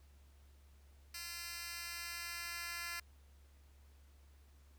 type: tone with high-pass filter sweep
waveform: 10% pulse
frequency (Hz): 343.5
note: F4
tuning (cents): -29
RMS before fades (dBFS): -45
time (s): 1.14-3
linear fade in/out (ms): 5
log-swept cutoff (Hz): 3300 to 2000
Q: 0.95
effects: added 70 Hz sine -60 dBFS peak until 4.78 s + pink hiss -72 dBFS RMS until 4.78 s